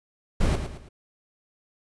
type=noise with echo; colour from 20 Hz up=brown; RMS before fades=-21 dBFS; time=0.4-0.56 s; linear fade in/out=10 ms; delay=110 ms; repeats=3; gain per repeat=-8 dB; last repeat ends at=0.89 s; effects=resampled to 24000 Hz